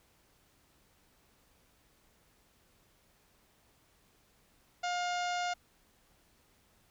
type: harmonic tone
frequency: 710 Hz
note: F5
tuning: 28 cents sharp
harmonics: 1 / 2 / 3 / 4 / 5 / 6 / 7 / 8 / 9 / 10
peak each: -33 / -39 / -43 / -45 / -47 / -49 / -50 / -51 / -52 / -53 dBFS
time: 4.83-5.54 s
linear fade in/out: 10 ms
effects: pink hiss -68 dBFS RMS until 6.9 s